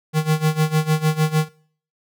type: tone with tremolo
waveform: square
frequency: 155.6 Hz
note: D#3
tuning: in tune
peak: -14 dBFS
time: 0.13-1.49 s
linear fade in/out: 50 ms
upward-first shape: sine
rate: 6.6 Hz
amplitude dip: 85%
effects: noise-tail reverb RT60 0.5 s tail -21 dB re dry